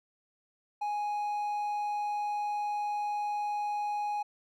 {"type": "tone", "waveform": "triangle", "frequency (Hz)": 830.6, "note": "G#5", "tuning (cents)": 0, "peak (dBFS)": -28, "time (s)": [0.81, 4.23], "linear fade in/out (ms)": 10, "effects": []}